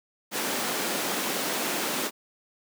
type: high-pass noise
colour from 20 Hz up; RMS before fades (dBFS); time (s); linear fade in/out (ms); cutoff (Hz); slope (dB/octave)
pink; -29; 0.31-2.11; 50; 220; 24
effects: none